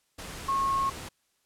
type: tone in noise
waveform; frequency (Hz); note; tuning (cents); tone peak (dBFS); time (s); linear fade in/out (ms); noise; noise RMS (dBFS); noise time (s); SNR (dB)
sine; 1089; C#6; -31; -24; 0.48-0.9; 10; pink; -40; 0.18-1.09; +13
effects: white hiss -72 dBFS RMS until 1.45 s + low-pass 11000 Hz 12 dB/octave